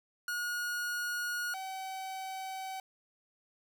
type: tone pair in turn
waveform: 45% pulse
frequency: 1440 / 762.8 Hz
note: F#6 / G5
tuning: -47 / -47 cents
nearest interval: major seventh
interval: 1100 cents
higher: first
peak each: -33 / -38 dBFS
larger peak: first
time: 0.28-1.54 / 1.54-2.8 s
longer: neither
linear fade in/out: 2 ms
effects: none